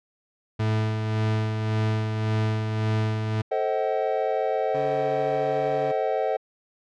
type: tone with tremolo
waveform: 40% pulse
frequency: 109 Hz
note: A2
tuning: 16 cents flat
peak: -20 dBFS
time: 0.59-3.42 s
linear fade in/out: 10 ms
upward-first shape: sine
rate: 1.8 Hz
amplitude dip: 40%
type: chord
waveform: triangle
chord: A diminished seventh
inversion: none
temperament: just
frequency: 440 / 528 / 633.6 / 760.3 Hz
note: A4 / C5 / Eb5 / Gb5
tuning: 0 / +16 / +31 / +47 cents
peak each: -26 dBFS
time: 3.51-6.37 s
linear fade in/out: 10 ms
type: tone with pitch glide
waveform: 20% pulse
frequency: 141.8 to 142.79 Hz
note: C#3 to D3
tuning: +40 to -48 cents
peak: -28 dBFS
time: 4.74-5.92 s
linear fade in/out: 10 ms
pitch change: +12 cents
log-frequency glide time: 5.24-5.57 s
effects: low-pass 4000 Hz 12 dB/octave